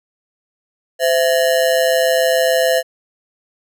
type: ring-modulated tone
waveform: square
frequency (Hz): 590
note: D5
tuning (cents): +8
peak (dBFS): -10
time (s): 0.99-2.83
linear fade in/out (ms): 50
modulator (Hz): 73.4
effects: none